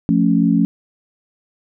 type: chord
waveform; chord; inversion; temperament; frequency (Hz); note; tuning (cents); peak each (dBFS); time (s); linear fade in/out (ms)
sine; F augmented; none; equal; 174.61 / 220 / 277.2; F3 / A3 / C#4; 0 / 0 / 0; -16; 0.09-0.65; 0
effects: none